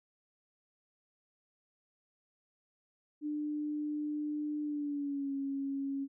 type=tone with pitch glide; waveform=sine; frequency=298.6 to 275.4 Hz; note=D4 to C#4; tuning=+29 to -11 cents; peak=-33 dBFS; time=3.21-6.08 s; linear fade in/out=50 ms; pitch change=-140 cents; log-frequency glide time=4.62-5.33 s; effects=none